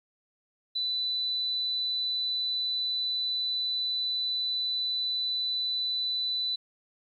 sine tone, 3988 Hz, B7, 16 cents sharp, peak -27 dBFS, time 0.75-6.56 s, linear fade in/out 10 ms, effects 11-bit

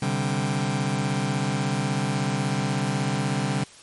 sawtooth chord, C suspended second, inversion none, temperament just, 130.81 / 147.16 / 196.22 Hz, C3 / D3 / G3, 0 / +4 / +2 cents, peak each -23 dBFS, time 0.02-3.64 s, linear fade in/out 5 ms, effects white hiss -48 dBFS RMS until 3.82 s + MP3 48 kbps

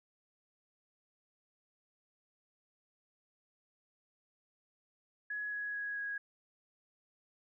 sine tone with pitch steps, 1682 / 1672.3 / 1662.7 / 1653.1 Hz, G#6 / G#6 / G#6 / G#6, +22 / +12 / +2 / -8 cents, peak -36 dBFS, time 5.3-6.18 s, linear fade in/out 5 ms, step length 220 ms, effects none

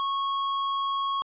square tone, 1100 Hz, C#6, 14 cents flat, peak -26 dBFS, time 0-1.22 s, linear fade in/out 0 ms, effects resampled to 8000 Hz + 11-bit

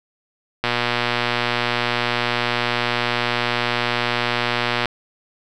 click train, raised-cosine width 0.3 ms, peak -3 dBFS, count 507, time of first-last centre 0.64-4.857 s, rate 120 Hz, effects none

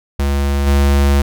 square tone with level steps, 70.1 Hz, C#2, 20 cents sharp, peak -14 / -10 dBFS, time 0.19-1.22 s, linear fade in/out 5 ms, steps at 0.66 s, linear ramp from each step 20 ms, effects none

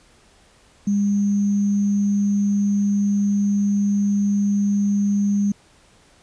sine tone with sample-and-hold, 202.4 Hz, G#3, 44 cents flat, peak -16 dBFS, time 0.87-5.52 s, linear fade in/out 5 ms, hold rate 6300 Hz, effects pink hiss -54 dBFS RMS until 6.22 s + resampled to 22050 Hz

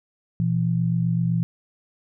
sine tone pair together, 121 / 168.86 Hz, B2 / E3, -35 / +42 cents, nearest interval tritone, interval 577 cents, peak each -23 / -21 dBFS, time 0.4-1.43 s, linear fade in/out 0 ms, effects none

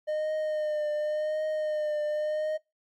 triangle tone with vibrato, 610 Hz, D#5, 34 cents flat, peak -25 dBFS, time 0.07-2.58 s, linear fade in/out 20 ms, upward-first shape triangle, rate 0.9 Hz, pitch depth 33 cents each way, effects noise-tail reverb RT60 0.2 s tail -22 dB re dry + Opus 48 kbps

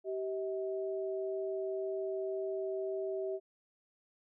sine tone pair together, 386.1 / 639.8 Hz, G4 / D#5, -26 / +48 cents, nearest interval major sixth, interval 874 cents, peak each -35 / -39 dBFS, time 0.04-3.4 s, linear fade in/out 50 ms, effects none

